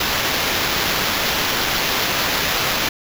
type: noise with sample-and-hold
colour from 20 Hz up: white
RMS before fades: -20 dBFS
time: 0-2.89 s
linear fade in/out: 5 ms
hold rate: 8820 Hz
effects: none